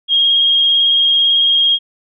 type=tone with vibrato; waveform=sine; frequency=3250 Hz; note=G#7; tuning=38 cents flat; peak=-9 dBFS; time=0.08-1.79 s; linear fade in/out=50 ms; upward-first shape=square; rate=18 Hz; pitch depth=13 cents each way; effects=none